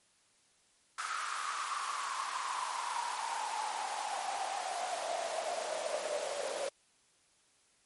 pink noise with high-pass filter sweep, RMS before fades -37 dBFS, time 0.98-6.69 s, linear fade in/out 5 ms, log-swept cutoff 1300 to 540 Hz, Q 8.8, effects white hiss -69 dBFS RMS until 7.85 s + MP3 48 kbps

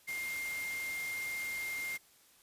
sine tone in noise, 2113 Hz, C7, 16 cents sharp, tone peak -36 dBFS, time 0.07-1.98 s, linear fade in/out 20 ms, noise white, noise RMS -45 dBFS, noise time 0.07-1.98 s, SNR +6 dB, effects white hiss -64 dBFS RMS until 2.42 s + resampled to 32000 Hz

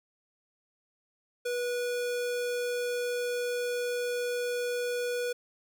square tone, 487.4 Hz, B4, 23 cents flat, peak -30 dBFS, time 1.45-5.33 s, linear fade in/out 10 ms, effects none

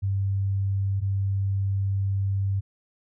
sine tone pair in turn, 98 / 98 Hz, G2 / G2, 0 / 0 cents, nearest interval unison, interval 0 cents, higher neither, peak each -22 dBFS, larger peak neither, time 0.02-1.01 / 1.01-2.61 s, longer second, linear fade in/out 20 ms, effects none

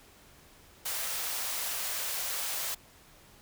white high-pass noise, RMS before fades -34 dBFS, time 0.85-2.75 s, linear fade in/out 10 ms, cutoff 480 Hz, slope 24 dB/octave, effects pink hiss -57 dBFS RMS until 3.41 s

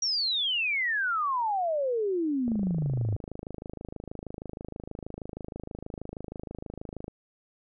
sine exponential sweep, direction down, 5750 to 98 Hz, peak -25 dBFS, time 0.02-3.16 s, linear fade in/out 5 ms
click train, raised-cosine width 2 ms, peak -24 dBFS, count 122, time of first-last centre 2.48-7.081 s, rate 26.3 Hz
effects none

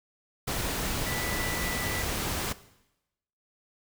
sine tone in noise, 1975.5 Hz, B6, in tune, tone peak -36 dBFS, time 1.06-2.03 s, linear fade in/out 10 ms, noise pink, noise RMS -31 dBFS, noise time 0.47-2.53 s, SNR -8 dB, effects noise-tail reverb RT60 0.9 s tail -17 dB re dry

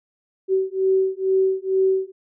sine beating tone pair, 379.9 / 382.1 Hz, F#4 / G4, +46 / -44 cents, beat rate 2.2 Hz, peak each -20 dBFS, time 0.48-2.12 s, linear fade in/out 50 ms, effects none

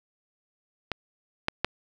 clicks, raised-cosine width 0.3 ms, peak -12 / -8 / -7 dBFS, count 3, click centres 0.917 / 1.484 / 1.646 s, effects none

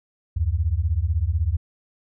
sine beating tone pair, 73.5 / 89.5 Hz, D2 / F2, +2 / +43 cents, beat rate 16 Hz, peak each -22 dBFS, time 0.36-1.57 s, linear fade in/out 10 ms, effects none

